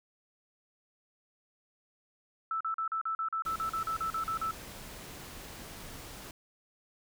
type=tone bursts; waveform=sine; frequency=1318.5 Hz; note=E6; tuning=in tune; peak=-30 dBFS; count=15; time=2.51-4.51 s; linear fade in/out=2 ms; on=96 ms; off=40 ms
type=noise; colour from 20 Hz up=pink; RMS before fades=-46 dBFS; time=3.45-6.31 s; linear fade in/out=2 ms
effects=none